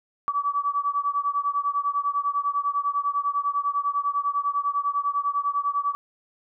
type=beating tone pair; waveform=sine; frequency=1143 / 1153 Hz; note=D6 / D6; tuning=-47 / -32 cents; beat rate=10 Hz; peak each=-25 / -26 dBFS; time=0.28-5.95 s; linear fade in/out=0 ms; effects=none